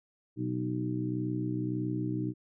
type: harmonic tone with a mistuned harmonic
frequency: 61.74 Hz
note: B1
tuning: in tune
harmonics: 2 / 3 / 4 / 5 / 6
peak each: -34 / -38 / -42 / -33 / -42 dBFS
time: 0.36-2.34 s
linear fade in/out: 50 ms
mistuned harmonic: 6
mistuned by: +24 cents
effects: none